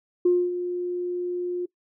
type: tone with ADSR envelope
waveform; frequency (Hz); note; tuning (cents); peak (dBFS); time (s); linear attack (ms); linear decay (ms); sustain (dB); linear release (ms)
sine; 355.6; F4; +31; -14; 0.25-1.66; 7; 250; -11; 11
effects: noise-tail reverb RT60 0.1 s tail -21 dB re dry + tanh soft clip ceiling -10 dBFS